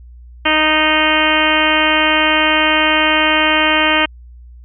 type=harmonic tone; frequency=310 Hz; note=D#4; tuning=6 cents flat; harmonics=1 / 2 / 3 / 4 / 5 / 6 / 7 / 8 / 9 / 10; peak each=-20 / -20 / -20 / -20 / -20 / -20 / -20 / -20 / -20 / -20 dBFS; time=0.45-4.06 s; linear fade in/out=10 ms; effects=added 60 Hz sine -35 dBFS peak until 4.64 s